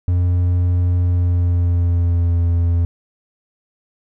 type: tone with pitch glide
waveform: triangle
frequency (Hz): 88.7 to 85.53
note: F2 to F2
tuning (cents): +27 to -36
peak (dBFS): -11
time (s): 0.08-2.85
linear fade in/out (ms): 0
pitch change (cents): -63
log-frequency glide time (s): 1-2.38
effects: none